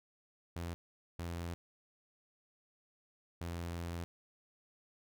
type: tone bursts at uneven times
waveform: sawtooth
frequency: 85.4 Hz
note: F2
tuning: 38 cents flat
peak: -35 dBFS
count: 3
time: 0.56-0.74 / 1.19-1.54 / 3.41-4.04 s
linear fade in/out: 0 ms
effects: none